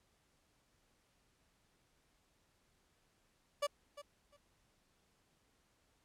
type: tone with echo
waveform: 30% pulse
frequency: 579 Hz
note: D5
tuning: 25 cents flat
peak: -30 dBFS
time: 3.62-3.67 s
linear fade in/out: 10 ms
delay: 350 ms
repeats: 2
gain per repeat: -15 dB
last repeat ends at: 4.37 s
effects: pink hiss -75 dBFS RMS until 6.04 s + low-pass 11000 Hz 12 dB/octave